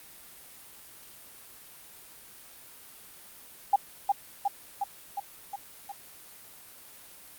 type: tone with echo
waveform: sine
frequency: 803 Hz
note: G5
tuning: 41 cents sharp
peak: -17 dBFS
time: 3.73-3.76 s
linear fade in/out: 5 ms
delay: 360 ms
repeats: 6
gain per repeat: -3 dB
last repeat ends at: 5.92 s
effects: white hiss -50 dBFS RMS until 7.38 s + Opus 32 kbps